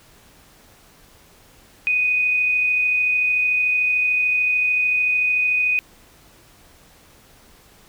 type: tone with amplitude modulation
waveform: sine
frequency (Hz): 2490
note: D#7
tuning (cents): +1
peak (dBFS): -15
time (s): 1.87-5.79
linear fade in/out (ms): 0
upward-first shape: sine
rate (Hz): 33.5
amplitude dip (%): 25
effects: pink hiss -51 dBFS RMS until 7.88 s